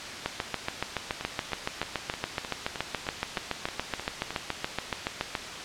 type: two click trains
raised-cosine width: 0.3 ms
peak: -11 / -17 dBFS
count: 37 / 11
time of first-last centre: 0.26-5.352 / 1.21-4.306 s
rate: 7.07 / 3.23 Hz
effects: white hiss -37 dBFS RMS until 5.64 s + low-pass 5000 Hz 12 dB/octave